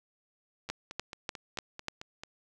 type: two click trains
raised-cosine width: 0.2 ms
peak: -16 / -24 dBFS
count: 5 / 8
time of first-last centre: 0.7-1.883 / 0.69-2.235 s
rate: 3.38 / 4.53 Hz
effects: none